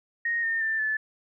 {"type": "tone with pitch steps", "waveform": "sine", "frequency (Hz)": [1864.7, 1822.1, 1780.5, 1739.8], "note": ["A#6", "A#6", "A6", "A6"], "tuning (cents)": [0, -40, 20, -20], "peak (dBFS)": -24, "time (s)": [0.25, 0.97], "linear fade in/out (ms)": 5, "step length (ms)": 180, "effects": []}